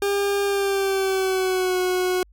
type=tone with pitch glide; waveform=40% pulse; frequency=401.4 to 366 Hz; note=G4 to F#4; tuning=+41 to -19 cents; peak=-19 dBFS; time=0.02-2.23 s; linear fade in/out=2 ms; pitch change=-160 cents; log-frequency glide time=0.44-1.78 s; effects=added 50 Hz sine -50 dBFS peak until 2.32 s